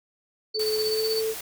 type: tone with pitch glide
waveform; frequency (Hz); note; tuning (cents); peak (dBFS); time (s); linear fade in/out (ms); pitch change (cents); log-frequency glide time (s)
sine; 431.7 to 442; A4 to A4; -33 to +8; -24; 0.54-1.35; 50; +41; 0.84-1.1
type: tone with tremolo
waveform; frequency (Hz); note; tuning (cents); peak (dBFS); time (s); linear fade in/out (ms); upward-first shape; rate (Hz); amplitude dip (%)
sine; 4520; C#8; +33; -25; 0.54-1.22; 10; sine; 16; 75
type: noise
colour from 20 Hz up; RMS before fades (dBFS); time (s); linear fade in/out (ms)
white; -36; 0.59-1.41; 5
effects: none